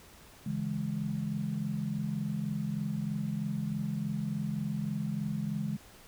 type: chord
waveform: sine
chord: C# minor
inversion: none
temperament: equal with one note detuned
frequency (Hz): 141.5 / 164.81 / 207.7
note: C#3 / E3 / G#3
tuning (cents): +36 / 0 / 0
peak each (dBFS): -36 / -36 / -34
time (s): 0.46-5.77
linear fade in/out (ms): 5
effects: pink hiss -55 dBFS RMS until 6.07 s